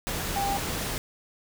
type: tone in noise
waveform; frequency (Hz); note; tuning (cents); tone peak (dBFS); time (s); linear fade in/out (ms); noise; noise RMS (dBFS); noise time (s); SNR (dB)
sine; 796; G5; +26; -26; 0.36-0.57; 0; pink; -31; 0.07-0.98; +2
effects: none